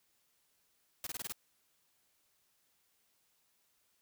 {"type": "noise bursts", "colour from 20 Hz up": "white", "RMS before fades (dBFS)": -40, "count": 6, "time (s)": [1.04, 1.323], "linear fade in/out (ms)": 2, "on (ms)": 28, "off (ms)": 23, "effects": ["white hiss -75 dBFS RMS until 4.01 s"]}